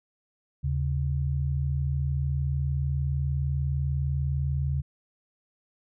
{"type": "tone pair together", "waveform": "sine", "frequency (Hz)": [76.7, 136.66], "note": ["D#2", "C#3"], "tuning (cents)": [-24, -24], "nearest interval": "minor seventh", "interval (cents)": 1000, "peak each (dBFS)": -27, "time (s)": [0.63, 4.82], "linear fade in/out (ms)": 20, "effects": []}